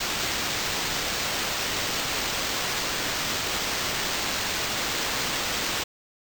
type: noise with sample-and-hold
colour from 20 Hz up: white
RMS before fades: -28 dBFS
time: 0-5.84 s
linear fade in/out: 10 ms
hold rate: 11025 Hz
effects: none